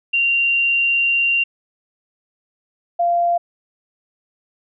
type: tone pair in turn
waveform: sine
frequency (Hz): 2768 / 692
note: F7 / F5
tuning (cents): -16 / -16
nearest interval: 2 octaves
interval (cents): 2400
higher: first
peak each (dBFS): -14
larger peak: neither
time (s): 0.13-1.44 / 2.99-3.38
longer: first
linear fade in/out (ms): 10
effects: none